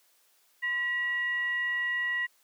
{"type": "tone with frequency modulation", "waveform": "sine", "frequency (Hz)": 1929, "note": "B6", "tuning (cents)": -41, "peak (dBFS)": -27, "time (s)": [0.62, 2.27], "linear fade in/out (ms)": 20, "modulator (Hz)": 897, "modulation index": 0.31, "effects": ["white hiss -66 dBFS RMS until 2.43 s", "high-pass 400 Hz 12 dB/octave"]}